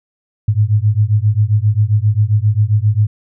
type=beating tone pair; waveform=sine; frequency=102.2 / 109.7 Hz; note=G#2 / A2; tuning=-27 / -5 cents; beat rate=7.5 Hz; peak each=-13 dBFS; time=0.48-3.07 s; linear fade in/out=5 ms; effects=none